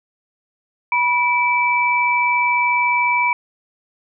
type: tone pair together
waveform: sine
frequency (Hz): 974.8 / 2317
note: B5 / D7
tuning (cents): -23 / -24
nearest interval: octave + minor third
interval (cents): 1499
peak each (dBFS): -17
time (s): 0.92-3.33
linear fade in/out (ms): 2
effects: none